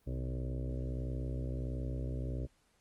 harmonic tone with a mistuned harmonic, 61.5 Hz, B1, 7 cents flat, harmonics 1 / 2 / 4 / 5 / 6 / 7 / 8 / 9 / 10, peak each -37 / -39 / -46 / -48 / -52 / -51 / -55 / -51 / -57 dBFS, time 0.06-2.47 s, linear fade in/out 20 ms, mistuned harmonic 2, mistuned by +77 cents, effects pink hiss -72 dBFS RMS until 2.8 s + Opus 24 kbps

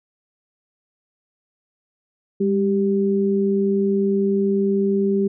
sine tone pair together, 200.9 / 392 Hz, G3 / G4, +43 / 0 cents, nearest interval octave, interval 1157 cents, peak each -19 dBFS, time 2.4-5.28 s, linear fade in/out 10 ms, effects none

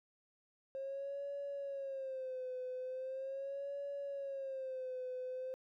triangle tone with vibrato, 535 Hz, C5, 38 cents sharp, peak -36 dBFS, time 0.75-5.54 s, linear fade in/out 0 ms, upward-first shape sine, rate 0.4 Hz, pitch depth 93 cents each way, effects tanh soft clip ceiling -37 dBFS

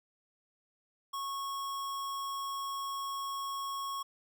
square tone, 1100 Hz, C#6, 14 cents flat, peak -36 dBFS, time 1.13-4.03 s, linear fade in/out 10 ms, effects none

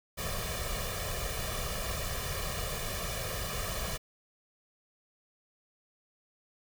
pink noise with comb filter, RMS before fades -35 dBFS, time 0.17-3.98 s, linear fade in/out 20 ms, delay 1.7 ms, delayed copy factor +0.8, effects none

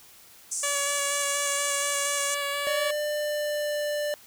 pink band-pass noise, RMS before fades -31 dBFS, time 0.51-2.35 s, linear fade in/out 10 ms, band 6200 to 9100 Hz, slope 48 dB/octave
10% pulse tone with vibrato, 569 Hz, C#5, 45 cents sharp, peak -19 dBFS, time 0.63-2.91 s, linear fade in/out 5 ms, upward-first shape square, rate 4.2 Hz, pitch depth 11 cents each way
square tone with pitch glide, 596 to 591.5 Hz, D5 to D5, +25 to +12 cents, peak -27 dBFS, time 2.67-4.14 s, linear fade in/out 0 ms, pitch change -13 cents, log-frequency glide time 3.19-3.82 s
effects white hiss -52 dBFS RMS until 4.26 s

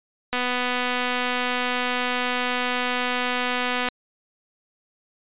click train, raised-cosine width 0.3 ms, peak -9 dBFS, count 883, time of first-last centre 0.33-3.886 s, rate 248 Hz, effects resampled to 8000 Hz

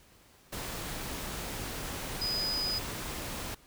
sine tone in noise, 4978 Hz, D#8, in tune, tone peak -30 dBFS, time 2.21-2.79 s, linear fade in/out 10 ms, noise pink, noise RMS -38 dBFS, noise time 0.52-3.55 s, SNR +5 dB, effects pink hiss -60 dBFS RMS until 3.66 s

